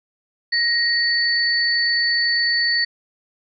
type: tone pair together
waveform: sine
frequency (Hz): 1884 / 4486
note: A#6 / C#8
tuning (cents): +18 / +20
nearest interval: octave + minor third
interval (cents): 1502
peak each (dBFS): -19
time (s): 0.52-2.85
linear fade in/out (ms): 10
effects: none